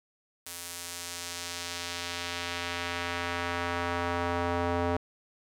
square tone with band-pass filter sweep, 86.8 Hz, F2, 10 cents flat, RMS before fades -33 dBFS, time 0.46-4.97 s, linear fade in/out 5 ms, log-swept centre 11000 to 670 Hz, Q 0.82, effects none

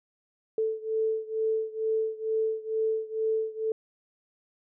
sine beating tone pair, 440 / 442.2 Hz, A4 / A4, 0 / +9 cents, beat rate 2.2 Hz, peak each -28 / -30 dBFS, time 0.58-3.72 s, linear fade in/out 2 ms, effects none

